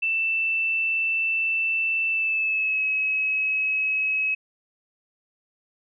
sine tone with pitch glide, 2661 to 2563 Hz, E7 to E7, +16 to -49 cents, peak -21 dBFS, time 0.02-4.35 s, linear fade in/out 10 ms, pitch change -65 cents, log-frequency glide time 2.08-2.84 s, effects none

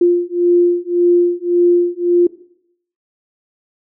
sine beating tone pair, 349.2 / 351 Hz, F4 / F4, 0 / +9 cents, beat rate 1.8 Hz, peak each -13 dBFS, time 0.01-2.27 s, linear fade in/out 5 ms, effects noise-tail reverb RT60 0.7 s tail -18 dB re dry

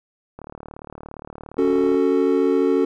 click train, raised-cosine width 1 ms, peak -22 dBFS, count 59, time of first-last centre 0.39-1.945 s, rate 37.3 Hz
triangle chord, F# minor, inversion second, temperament just, 277.5 / 370 / 444 Hz, C#4 / F#4 / A4, +2 / 0 / +16 cents, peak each -18 dBFS, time 1.58-2.85 s, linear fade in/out 5 ms
effects none

